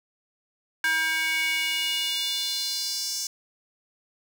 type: tone with high-pass filter sweep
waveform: square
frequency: 319.5 Hz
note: D#4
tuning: 46 cents sharp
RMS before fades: -27 dBFS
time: 0.84-3.27 s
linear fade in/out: 2 ms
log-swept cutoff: 1600 to 5900 Hz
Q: 3.8
effects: none